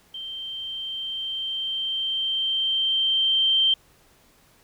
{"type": "tone with level ramp", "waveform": "sine", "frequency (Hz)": 3136, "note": "G7", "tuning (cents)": 0, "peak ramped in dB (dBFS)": [-32, -16], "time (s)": [0.14, 3.74], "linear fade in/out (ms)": 5, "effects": ["pink hiss -58 dBFS RMS until 4.63 s"]}